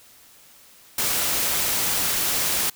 white noise, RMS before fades -23 dBFS, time 0.98-2.7 s, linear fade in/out 5 ms, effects white hiss -51 dBFS RMS until 2.75 s

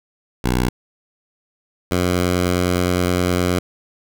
10% pulse tone pair in turn, 61.74 / 89.65 Hz, B1 / F2, 0 / +46 cents, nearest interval tritone, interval 646 cents, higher second, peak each -8 dBFS, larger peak neither, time 0.44-0.69 / 1.91-3.59 s, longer second, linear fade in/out 5 ms, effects none

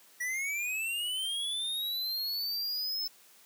square linear sweep, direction up, 1923 to 5274 Hz, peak -32 dBFS, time 0.2-3.08 s, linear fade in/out 10 ms, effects white hiss -59 dBFS RMS until 3.45 s + high-pass 200 Hz 12 dB/octave

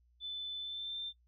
sine tone with pitch glide, 3513 to 3576 Hz, A7 to A7, -3 to +27 cents, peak -38 dBFS, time 0.2-1.13 s, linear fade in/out 50 ms, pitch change +30 cents, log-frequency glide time 0.59-1 s, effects noise-tail reverb RT60 0.1 s tail -19 dB re dry + added 60 Hz sine -66 dBFS peak until 1.27 s

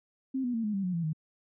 sine tone with pitch steps, 264.3 / 245.2 / 227.4 / 211 / 195.73 / 181.57 / 168.43 / 156.25 Hz, C4 / B3 / A#3 / G#3 / G3 / F#3 / E3 / D#3, +18 / -12 / -43 / +28 / -2 / -32 / +38 / +8 cents, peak -28 dBFS, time 0.34-1.132 s, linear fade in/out 10 ms, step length 99 ms, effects none

